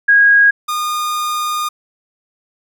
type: tone pair in turn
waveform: sine / 45% pulse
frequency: 1642 / 1220.2 Hz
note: G#6 / D#6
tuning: -20 / -34 cents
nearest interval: perfect fourth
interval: 514 cents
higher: first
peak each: -6 / -17 dBFS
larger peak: first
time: 0.08-0.51 / 0.68-1.69 s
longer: second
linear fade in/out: 10 ms
effects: none